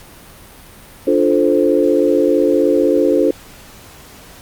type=chord; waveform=sine; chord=D minor seventh; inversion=none; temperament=equal; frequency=293.7 / 349.2 / 440 / 523.3 Hz; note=D4 / F4 / A4 / C5; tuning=0 / 0 / 0 / 0 cents; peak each=-16 dBFS; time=1.07-3.31 s; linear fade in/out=5 ms; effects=pink hiss -40 dBFS RMS until 4.41 s + Opus 48 kbps